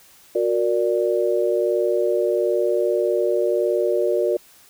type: chord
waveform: sine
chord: Gb augmented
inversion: none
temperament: equal with one note detuned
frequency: 364.7 / 466.2 / 587.3 Hz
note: Gb4 / Bb4 / D5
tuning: -25 / 0 / 0 cents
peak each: -21 / -22 / -22 dBFS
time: 0.35-4.37 s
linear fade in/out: 5 ms
effects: white hiss -51 dBFS RMS until 4.69 s